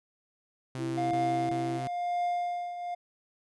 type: tone bursts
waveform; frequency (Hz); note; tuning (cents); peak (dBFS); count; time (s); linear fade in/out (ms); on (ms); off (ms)
sawtooth; 130; C3; -11; -31; 3; 0.75-1.872; 0; 360; 21
type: tone with pitch glide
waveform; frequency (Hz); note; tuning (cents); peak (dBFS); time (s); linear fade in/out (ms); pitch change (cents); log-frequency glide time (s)
sine; 332.1 to 334.8; E4 to E4; +13 to +27; -31; 0.77-1.81; 50; +14; 1.35-1.7
type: tone with tremolo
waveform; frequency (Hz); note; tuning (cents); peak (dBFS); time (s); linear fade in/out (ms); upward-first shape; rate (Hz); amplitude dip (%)
triangle; 705; F5; +16; -24; 0.97-2.95; 10; triangle; 0.98; 70
effects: resampled to 24000 Hz